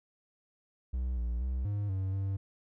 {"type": "tone with pitch steps", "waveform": "triangle", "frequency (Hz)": [62.7, 58.9, 63.9, 102.3, 95.3, 97.4], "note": ["B1", "A#1", "C2", "G#2", "G2", "G2"], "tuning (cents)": [27, 19, -40, -26, -48, -11], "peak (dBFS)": -28, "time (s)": [0.93, 2.37], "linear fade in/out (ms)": 10, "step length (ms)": 240, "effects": []}